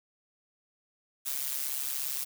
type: noise with amplitude modulation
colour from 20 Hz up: blue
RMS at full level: -30 dBFS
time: 1.25-2.25 s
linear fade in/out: 20 ms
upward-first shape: sine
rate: 137 Hz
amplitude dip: 80%
effects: none